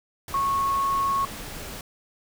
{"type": "tone in noise", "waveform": "sine", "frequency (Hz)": 1100, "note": "C#6", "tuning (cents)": -14, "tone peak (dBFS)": -21, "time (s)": [0.34, 1.25], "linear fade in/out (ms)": 2, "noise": "pink", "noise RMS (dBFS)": -37, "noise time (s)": [0.28, 1.81], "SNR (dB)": 13, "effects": []}